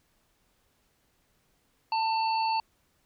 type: harmonic tone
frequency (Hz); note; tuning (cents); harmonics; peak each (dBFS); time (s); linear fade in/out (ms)
893; A5; +25; 1 / 3 / 5; -25 / -37 / -36; 1.92-2.6; 2
effects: pink hiss -70 dBFS RMS until 3.05 s